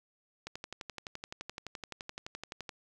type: click train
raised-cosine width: 0.2 ms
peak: -23 dBFS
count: 27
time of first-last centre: 0.47-2.692 s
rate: 11.7 Hz
effects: none